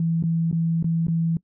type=tone with dropouts; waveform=sine; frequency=165.2 Hz; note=E3; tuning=4 cents sharp; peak=-19 dBFS; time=0-1.37 s; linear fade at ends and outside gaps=2 ms; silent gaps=0.226-0.237 / 0.514-0.527 / 0.827-0.843 / 1.069-1.082 s; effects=noise-tail reverb RT60 0.1 s tail -21 dB re dry